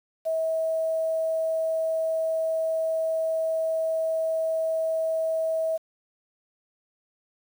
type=tone with quantisation; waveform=sine; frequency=645 Hz; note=E5; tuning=38 cents flat; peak=-23 dBFS; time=0.25-5.78 s; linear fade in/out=20 ms; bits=8; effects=none